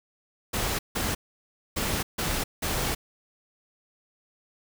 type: noise bursts at uneven times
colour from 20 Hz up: pink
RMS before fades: -28 dBFS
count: 5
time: 0.53-0.79 / 0.95-1.15 / 1.76-2.03 / 2.18-2.44 / 2.62-2.95 s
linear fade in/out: 10 ms
effects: none